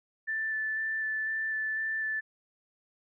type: tone with vibrato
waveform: sine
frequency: 1760 Hz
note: A6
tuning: in tune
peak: -29 dBFS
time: 0.27-2.21 s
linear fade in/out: 20 ms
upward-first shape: square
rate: 2 Hz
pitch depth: 8 cents each way
effects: none